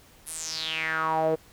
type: tone with band-pass filter sweep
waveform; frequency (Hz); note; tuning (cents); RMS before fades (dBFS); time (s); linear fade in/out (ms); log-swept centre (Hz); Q
sawtooth; 159.6; D#3; +44; -28; 0.26-1.36; 20; 11000 to 480; 5.9
effects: pink hiss -55 dBFS RMS until 1.52 s